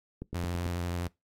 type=click train; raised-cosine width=3 ms; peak=-24 dBFS; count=5; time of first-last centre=0.22-0.662 s; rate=9.05 Hz
type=tone with vibrato; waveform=sawtooth; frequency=87.31 Hz; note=F2; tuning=in tune; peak=-27 dBFS; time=0.34-1.08 s; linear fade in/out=10 ms; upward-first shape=sine; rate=12 Hz; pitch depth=30 cents each way
effects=noise-tail reverb RT60 0.2 s tail -23 dB re dry + AAC 64 kbps